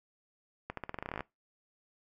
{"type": "accelerating click train", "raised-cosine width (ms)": 0.5, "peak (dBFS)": -22, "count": 15, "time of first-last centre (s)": [0.7, 1.207], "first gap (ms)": 73, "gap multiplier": 0.88, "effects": ["noise-tail reverb RT60 0.2 s tail -21 dB re dry"]}